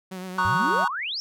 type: tone with vibrato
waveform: sawtooth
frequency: 185 Hz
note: F#3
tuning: in tune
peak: -29 dBFS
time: 0.11-0.85 s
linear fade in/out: 10 ms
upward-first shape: triangle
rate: 8.8 Hz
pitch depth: 43 cents each way
type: chord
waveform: triangle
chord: D# minor seventh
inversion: second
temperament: equal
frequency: 932.3 / 1108.7 / 1244.5 / 1480 Hz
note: A#5 / C#6 / D#6 / F#6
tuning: 0 / 0 / 0 / 0 cents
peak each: -23 / -23 / -27 / -24 dBFS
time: 0.38-0.88 s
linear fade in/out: 5 ms
type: exponential sweep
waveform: sine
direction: up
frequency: 87.31 to 5620 Hz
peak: -27 dBFS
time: 0.45-1.2 s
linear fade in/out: 0 ms
effects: none